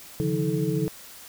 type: tone cluster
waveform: sine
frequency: 140 / 154.2 / 174.8 / 318.9 / 433.6 Hz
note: C#3 / D#3 / F3 / D#4 / A4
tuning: +18 / -15 / +2 / +43 / -25 cents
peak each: -29 dBFS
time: 0.2-0.88 s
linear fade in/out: 0 ms
effects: white hiss -45 dBFS RMS until 1.28 s